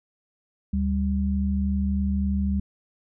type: tone pair together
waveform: sine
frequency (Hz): 73.9 / 197.29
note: D2 / G3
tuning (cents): +11 / +11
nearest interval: octave + perfect fourth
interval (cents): 1700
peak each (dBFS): -24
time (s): 0.73-2.6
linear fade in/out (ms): 5
effects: none